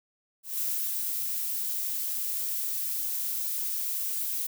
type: noise with ADSR envelope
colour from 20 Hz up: violet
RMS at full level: -29 dBFS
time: 0.43-4.47 s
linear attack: 180 ms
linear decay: 330 ms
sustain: -2 dB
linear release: 8 ms
effects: none